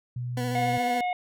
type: tone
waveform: sine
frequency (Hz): 122.9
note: B2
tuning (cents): -8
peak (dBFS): -29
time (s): 0.16-0.78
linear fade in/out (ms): 5
type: tone with vibrato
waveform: 20% pulse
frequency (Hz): 246.9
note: B3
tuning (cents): 0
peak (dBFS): -24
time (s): 0.37-1.01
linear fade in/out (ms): 2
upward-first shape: square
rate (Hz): 14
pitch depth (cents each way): 21
type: harmonic tone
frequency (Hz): 723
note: F#5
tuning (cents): -40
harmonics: 1 / 3 / 4 / 5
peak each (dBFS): -25 / -34 / -47 / -47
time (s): 0.55-1.13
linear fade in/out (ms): 2
effects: none